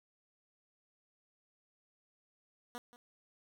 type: tone with echo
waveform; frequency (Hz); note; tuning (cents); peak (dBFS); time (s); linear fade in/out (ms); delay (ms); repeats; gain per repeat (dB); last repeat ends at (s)
10% pulse; 242.1; B3; -34; -34; 2.75-2.78; 0; 180; 1; -15; 2.96
effects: none